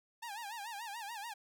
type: tone with vibrato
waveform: sawtooth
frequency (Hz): 869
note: A5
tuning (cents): -22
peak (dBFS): -38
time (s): 0.22-1.34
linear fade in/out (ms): 10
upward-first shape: sine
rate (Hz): 6.9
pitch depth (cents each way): 160
effects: none